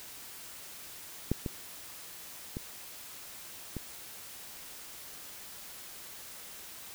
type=clicks; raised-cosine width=3 ms; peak=-14 / -20 / -23 / -23 dBFS; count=4; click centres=1.316 / 1.462 / 2.569 / 3.767 s; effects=white hiss -47 dBFS RMS until 6.94 s